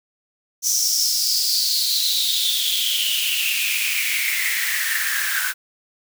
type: noise with high-pass filter sweep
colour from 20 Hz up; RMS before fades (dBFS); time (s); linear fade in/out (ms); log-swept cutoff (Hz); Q
white; -21; 0.62-5.54; 50; 6000 to 1500; 8.2
effects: none